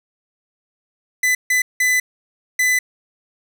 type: tone bursts at uneven times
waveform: 45% pulse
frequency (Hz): 2004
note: B6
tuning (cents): +25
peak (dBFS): -14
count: 4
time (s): 1.23-1.35 / 1.5-1.62 / 1.8-2 / 2.59-2.79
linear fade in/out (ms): 5
effects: none